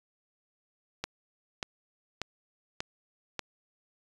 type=click train; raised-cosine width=0.2 ms; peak=-15 dBFS; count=5; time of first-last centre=1.04-3.393 s; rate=1.7 Hz; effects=resampled to 24000 Hz